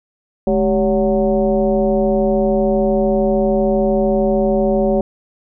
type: tone with frequency modulation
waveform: sine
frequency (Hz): 388.5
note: G4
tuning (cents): -16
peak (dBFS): -12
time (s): 0.47-5.01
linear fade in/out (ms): 2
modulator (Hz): 176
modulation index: 1.5
effects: none